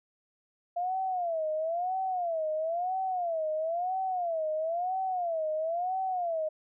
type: tone with vibrato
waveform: sine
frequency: 687 Hz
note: F5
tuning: 29 cents flat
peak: -28 dBFS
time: 0.76-6.49 s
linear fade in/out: 10 ms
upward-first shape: sine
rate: 1 Hz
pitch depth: 180 cents each way
effects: none